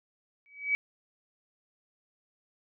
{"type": "tone with exponential growth", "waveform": "sine", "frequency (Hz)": 2278, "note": "C#7", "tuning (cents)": 47, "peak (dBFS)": -21, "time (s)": [0.46, 0.75], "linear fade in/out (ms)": 0, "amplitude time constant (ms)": 62, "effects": []}